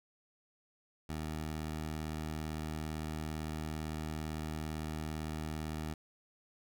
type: tone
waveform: 15% pulse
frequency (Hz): 77.78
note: D#2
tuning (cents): 0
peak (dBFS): -31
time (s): 1.09-5.94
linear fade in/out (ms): 5
effects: none